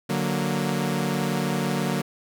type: chord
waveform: sawtooth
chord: D augmented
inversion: none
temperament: equal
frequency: 146.83 / 185 / 233.1 Hz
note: D3 / F#3 / A#3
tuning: 0 / 0 / 0 cents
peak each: -24 / -23 / -24 dBFS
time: 0.09-2.02 s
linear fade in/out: 10 ms
effects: none